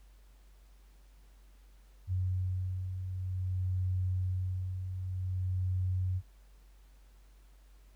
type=beating tone pair; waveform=sine; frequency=91.9 / 92.43 Hz; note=F#2 / F#2; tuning=-11 / -1 cents; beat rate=0.53 Hz; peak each=-40 / -31 dBFS; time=2.07-6.22 s; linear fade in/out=50 ms; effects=added 48 Hz sine -55 dBFS peak until 7.95 s + pink hiss -69 dBFS RMS until 7.95 s